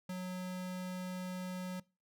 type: tone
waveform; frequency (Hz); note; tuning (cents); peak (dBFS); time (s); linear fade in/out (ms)
square; 183.2; F#3; -17; -39; 0.09-1.8; 5
effects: noise-tail reverb RT60 0.3 s tail -23 dB re dry